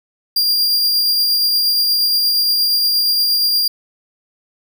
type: tone with tremolo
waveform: 45% pulse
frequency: 4786 Hz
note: D8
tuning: 32 cents sharp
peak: -11 dBFS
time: 0.36-3.68 s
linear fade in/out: 5 ms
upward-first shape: triangle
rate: 8.5 Hz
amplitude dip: 25%
effects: 8-bit